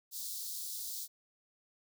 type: high-pass noise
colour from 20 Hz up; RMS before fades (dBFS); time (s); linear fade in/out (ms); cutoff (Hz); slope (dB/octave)
white; -41; 0.11-1.08; 50; 3800; 48
effects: none